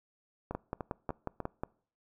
two click trains, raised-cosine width 1 ms, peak -20 / -22 dBFS, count 7 / 4, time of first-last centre 0.55-1.635 / 0.51-1.403 s, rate 5.53 / 3.36 Hz, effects noise-tail reverb RT60 0.5 s tail -24 dB re dry

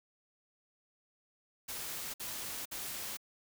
white noise bursts, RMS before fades -41 dBFS, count 3, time 1.68-3.172 s, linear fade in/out 10 ms, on 460 ms, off 56 ms, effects none

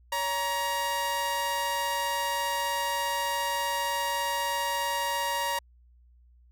sawtooth tone pair together, 563 / 943.3 Hz, C#5 / A#5, +27 / +20 cents, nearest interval major sixth, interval 893 cents, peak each -31 / -24 dBFS, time 0.12-5.59 s, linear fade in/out 5 ms, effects added 60 Hz sine -55 dBFS peak until 6.51 s

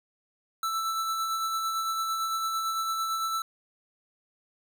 square tone with tremolo, 1323 Hz, E6, 6 cents sharp, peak -27 dBFS, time 0.63-3.42 s, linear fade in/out 2 ms, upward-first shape sine, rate 8.9 Hz, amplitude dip 30%, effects none

